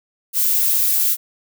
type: noise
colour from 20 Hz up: violet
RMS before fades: -17 dBFS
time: 0.33-1.17 s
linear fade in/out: 50 ms
effects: none